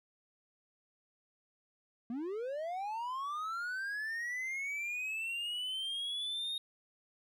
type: linear sweep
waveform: triangle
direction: up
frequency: 224 to 3729 Hz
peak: -34 dBFS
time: 2.1-6.58 s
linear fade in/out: 2 ms
effects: none